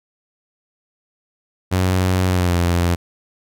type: tone with pitch glide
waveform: sawtooth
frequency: 92.5 to 86.81 Hz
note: F#2 to F2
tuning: 0 to -10 cents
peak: -11 dBFS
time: 1.71-2.96 s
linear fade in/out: 20 ms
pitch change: -110 cents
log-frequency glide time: 2.28-2.57 s
effects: none